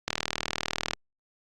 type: click train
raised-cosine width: 0.2 ms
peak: -9 dBFS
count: 35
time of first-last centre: 0.08-0.934 s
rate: 39.8 Hz
effects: Opus 48 kbps